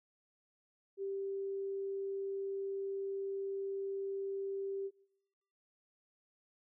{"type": "tone", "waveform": "sine", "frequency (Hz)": 392, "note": "G4", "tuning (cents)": 0, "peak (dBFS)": -36, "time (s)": [0.97, 4.91], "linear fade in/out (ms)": 50, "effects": ["noise-tail reverb RT60 0.9 s tail -23 dB re dry"]}